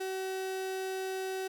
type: tone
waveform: 35% pulse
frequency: 379.1 Hz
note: F#4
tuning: 42 cents sharp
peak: -32 dBFS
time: 0-1.48 s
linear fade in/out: 10 ms
effects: none